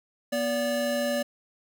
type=tone pair together; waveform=square; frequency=242.9 / 577.7 Hz; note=B3 / D5; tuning=-29 / -29 cents; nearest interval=octave + minor third; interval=1500 cents; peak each=-31 / -27 dBFS; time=0.32-1.23 s; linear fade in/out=10 ms; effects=none